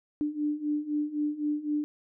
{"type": "beating tone pair", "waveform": "sine", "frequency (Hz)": [295.1, 299], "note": ["D4", "D4"], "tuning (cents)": [8, 31], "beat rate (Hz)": 3.9, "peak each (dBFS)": [-32, -29], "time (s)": [0.21, 1.84], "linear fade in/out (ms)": 0, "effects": []}